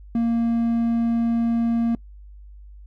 triangle tone, 232.1 Hz, A#3, 7 cents flat, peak -16 dBFS, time 0.15-1.95 s, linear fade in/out 2 ms, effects noise-tail reverb RT60 0.1 s tail -24 dB re dry + added 50 Hz sine -40 dBFS peak until 2.86 s

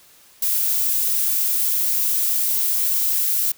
violet noise, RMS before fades -20 dBFS, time 0.42-3.52 s, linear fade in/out 5 ms, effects white hiss -51 dBFS RMS until 3.57 s

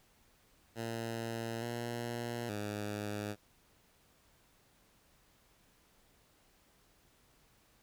10% pulse tone with pitch steps, 114.9 / 118.5 / 104 Hz, A#2 / A#2 / G#2, -25 / +29 / +3 cents, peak -29 dBFS, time 0.75-3.36 s, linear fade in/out 50 ms, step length 870 ms, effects pink hiss -68 dBFS RMS until 7.82 s

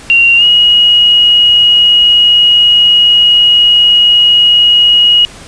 sine tone with pitch glide, 2762 to 2894 Hz, F7 to F#7, -20 to -39 cents, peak -3 dBFS, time 0.1-5.25 s, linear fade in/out 0 ms, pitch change +81 cents, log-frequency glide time 0.37-0.44 s, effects pink hiss -32 dBFS RMS until 5.47 s + resampled to 22050 Hz

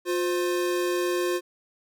square tone pair together, 355.2 / 517.1 Hz, F4 / C5, +29 / -20 cents, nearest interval perfect fifth, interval 651 cents, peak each -25 / -32 dBFS, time 0.05-1.41 s, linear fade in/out 50 ms, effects none

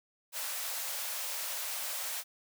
white high-pass noise, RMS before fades -37 dBFS, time 0.32-2.24 s, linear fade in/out 50 ms, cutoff 500 Hz, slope 96 dB/octave, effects none

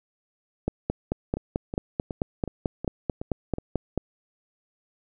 two click trains, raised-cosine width 2 ms, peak -18 / -11 dBFS, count 7 / 16, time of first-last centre 1.37-3.584 / 0.68-3.977 s, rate 2.71 / 4.55 Hz, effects none

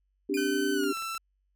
sine chord, C suspended second, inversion none, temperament equal with one note detuned, 261.6 / 291 / 392 Hz, C4 / D4 / G4, 0 / -16 / 0 cents, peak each -34 / -29 / -29 dBFS, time 0.29-0.93 s, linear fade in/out 10 ms
sawtooth tone with exponential decay, 2429 Hz, D#7, 42 cents flat, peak -31 dBFS, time 0.34-0.85 s, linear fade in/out 1 ms, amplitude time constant 110 ms
sawtooth tone with pitch glide, 1524 to 1334.4 Hz, G6 to E6, -49 to +21 cents, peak -29 dBFS, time 0.37-1.18 s, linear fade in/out 5 ms, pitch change -230 cents, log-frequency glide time 0.73-0.95 s
clicks, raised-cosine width 0.3 ms, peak -33 dBFS, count 4, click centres 0.837 / 0.972 / 1.023 / 1.15 s
effects added 48 Hz sine -70 dBFS peak until 1.55 s

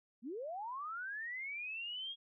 sine linear sweep, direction up, 205.7 to 3300 Hz, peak -40 dBFS, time 0.22-2.16 s, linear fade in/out 50 ms, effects none

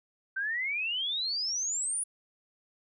sine exponential sweep, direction up, 1530 to 9956 Hz, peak -29 dBFS, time 0.36-2.04 s, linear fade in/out 10 ms, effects none

